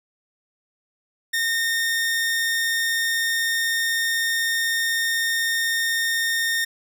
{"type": "tone", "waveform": "sawtooth", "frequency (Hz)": 1832, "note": "A#6", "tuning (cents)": -31, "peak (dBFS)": -17, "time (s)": [1.33, 6.65], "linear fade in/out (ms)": 10, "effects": []}